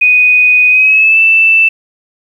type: tone with pitch glide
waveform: sine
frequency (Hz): 2489 to 2652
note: D#7 to E7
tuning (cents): 0 to +10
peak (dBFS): -4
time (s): 0.01-1.69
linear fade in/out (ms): 10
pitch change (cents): +110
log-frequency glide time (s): 0.69-1.2
effects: 7-bit